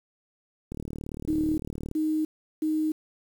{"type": "click train", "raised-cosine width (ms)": 3, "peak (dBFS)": -22, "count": 46, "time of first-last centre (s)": [0.72, 1.914], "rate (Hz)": 37.7}
{"type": "tone bursts", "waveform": "sine", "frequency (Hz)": 311.1, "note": "D#4", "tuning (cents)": 0, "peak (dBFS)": -23, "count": 3, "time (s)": [1.28, 2.92], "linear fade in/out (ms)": 5, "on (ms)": 300, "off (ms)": 370}
{"effects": ["8-bit"]}